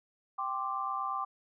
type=chord; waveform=sine; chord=G suspended fourth; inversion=none; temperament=equal; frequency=784 / 1046.5 / 1174.7 Hz; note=G5 / C6 / D6; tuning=0 / 0 / 0 cents; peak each=-38 / -37 / -34 dBFS; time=0.38-1.25 s; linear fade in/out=10 ms; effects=none